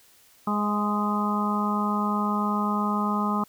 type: harmonic tone with a mistuned harmonic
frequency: 207.7 Hz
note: G#3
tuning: in tune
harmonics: 1 / 2 / 3 / 4 / 5 / 6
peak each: -25 / -36 / -38 / -32 / -30 / -29 dBFS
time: 0.47-3.44 s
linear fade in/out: 5 ms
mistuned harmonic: 3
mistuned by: +21 cents
effects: white hiss -57 dBFS RMS until 3.48 s